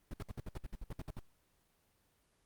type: noise bursts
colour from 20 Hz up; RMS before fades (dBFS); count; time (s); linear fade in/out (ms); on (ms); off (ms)
brown; -41; 13; 0.11-1.193; 2; 27; 61
effects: pink hiss -74 dBFS RMS until 2.45 s + Opus 24 kbps